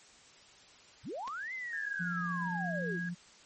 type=linear two-way sweep; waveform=sine; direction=up then down; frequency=58.9 to 2093 to 306 Hz; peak=-37 dBFS; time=1.03-3 s; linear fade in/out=50 ms; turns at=1.53 s
type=clicks; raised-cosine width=0.2 ms; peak=-28 dBFS; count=2; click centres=1.276 / 1.28 s
type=tone; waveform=sine; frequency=1646 Hz; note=G#6; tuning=16 cents flat; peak=-37 dBFS; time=1.73-3.09 s; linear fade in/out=2 ms
type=tone with vibrato; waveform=sine; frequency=174.61 Hz; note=F3; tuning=in tune; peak=-35 dBFS; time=1.99-3.15 s; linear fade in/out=20 ms; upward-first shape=sine; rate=17 Hz; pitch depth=18 cents each way
effects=white hiss -58 dBFS RMS until 3.45 s + MP3 32 kbps